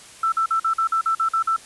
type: tone bursts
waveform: sine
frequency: 1329 Hz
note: E6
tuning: 14 cents sharp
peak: -17 dBFS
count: 10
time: 0.23-1.564 s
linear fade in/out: 5 ms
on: 92 ms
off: 46 ms
effects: white hiss -44 dBFS RMS until 1.65 s + resampled to 24000 Hz